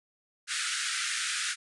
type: band-pass noise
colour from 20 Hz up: pink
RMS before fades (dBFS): -32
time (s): 0.47-1.56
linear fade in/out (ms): 50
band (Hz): 1300 to 10000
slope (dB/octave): 96
effects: none